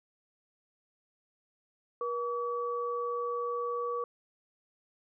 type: tone pair together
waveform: sine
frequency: 480 / 1141.6 Hz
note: B4 / D6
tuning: -49 / -49 cents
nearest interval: octave + minor third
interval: 1500 cents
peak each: -33 / -34 dBFS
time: 2.01-4.04 s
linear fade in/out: 2 ms
effects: none